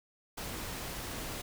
pink noise, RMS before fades -40 dBFS, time 0.37-1.42 s, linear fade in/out 10 ms, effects none

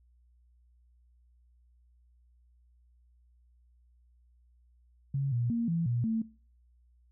sine tone with pitch steps, 137.7 / 119.6 / 232.9 / 167.1 / 119.8 / 223.7 Hz, C#3 / A#2 / A#3 / E3 / A#2 / A3, -11 / +45 / -1 / +24 / +48 / +29 cents, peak -27 dBFS, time 5.14-6.22 s, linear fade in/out 5 ms, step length 180 ms, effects noise-tail reverb RT60 0.4 s tail -21 dB re dry + added 60 Hz sine -61 dBFS peak until 7.11 s

